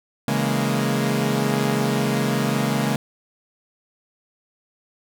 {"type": "chord", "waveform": "sawtooth", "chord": "A# half-diminished seventh", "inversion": "first", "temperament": "equal", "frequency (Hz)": [138.59, 164.81, 207.7, 233.1], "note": ["C#3", "E3", "G#3", "A#3"], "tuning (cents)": [0, 0, 0, 0], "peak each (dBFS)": [-20, -25, -20, -21], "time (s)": [0.28, 2.96], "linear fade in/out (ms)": 2, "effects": []}